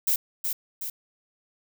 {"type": "noise with echo", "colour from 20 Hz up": "violet", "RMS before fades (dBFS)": -23, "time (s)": [0.07, 0.16], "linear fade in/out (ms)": 5, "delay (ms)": 370, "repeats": 2, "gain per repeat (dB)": -5, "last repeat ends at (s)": 0.9, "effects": []}